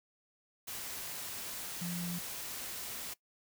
sine tone in noise, 174.61 Hz, F3, in tune, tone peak -36 dBFS, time 1.81-2.19 s, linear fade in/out 10 ms, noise white, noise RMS -42 dBFS, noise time 0.67-3.14 s, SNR +3 dB, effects noise-tail reverb RT60 0.1 s tail -19 dB re dry

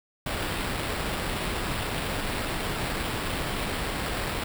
pink noise with sample-and-hold, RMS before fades -30 dBFS, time 0.26-4.44 s, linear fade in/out 5 ms, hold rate 6300 Hz, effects none

